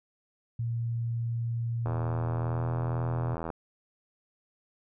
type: tone with pitch glide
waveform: sine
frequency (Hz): 116.54 to 121.98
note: A#2 to B2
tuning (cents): 0 to -21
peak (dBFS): -28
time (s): 0.59-3.35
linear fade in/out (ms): 5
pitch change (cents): +79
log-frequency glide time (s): 2.26-2.76
type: click train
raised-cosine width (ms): 1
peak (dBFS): -21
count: 136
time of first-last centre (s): 1.86-3.502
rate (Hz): 82.2
effects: none